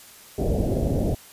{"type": "low-pass noise", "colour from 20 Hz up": "pink", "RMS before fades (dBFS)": -23, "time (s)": [0.38, 1.15], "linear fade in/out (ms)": 5, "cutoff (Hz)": 670, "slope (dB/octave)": 48, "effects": ["white hiss -47 dBFS RMS until 1.32 s", "resampled to 32000 Hz"]}